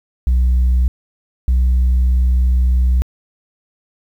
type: tone pair in turn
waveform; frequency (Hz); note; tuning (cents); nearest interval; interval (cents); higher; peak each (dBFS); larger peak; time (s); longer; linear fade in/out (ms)
sine; 62.3 / 62.59; B1 / B1; +16 / +24; unison; 8; second; -8; neither; 0.27-0.88 / 1.48-3.02; second; 0
effects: tanh soft clip ceiling -9 dBFS + 8-bit